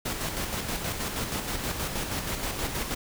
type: noise with tremolo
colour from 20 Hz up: pink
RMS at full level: -30 dBFS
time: 0.05-2.95 s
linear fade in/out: 10 ms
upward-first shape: square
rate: 6.3 Hz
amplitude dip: 40%
effects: none